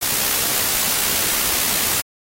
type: noise with amplitude modulation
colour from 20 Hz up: white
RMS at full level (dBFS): -18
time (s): 0.01-2.02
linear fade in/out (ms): 20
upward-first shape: sine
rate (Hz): 63.6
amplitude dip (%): 35
effects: AAC 48 kbps